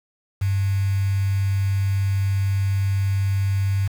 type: tone with quantisation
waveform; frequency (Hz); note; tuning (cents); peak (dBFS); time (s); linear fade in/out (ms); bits
sine; 97.9; G2; -2; -18; 0.41-3.88; 10; 6
effects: none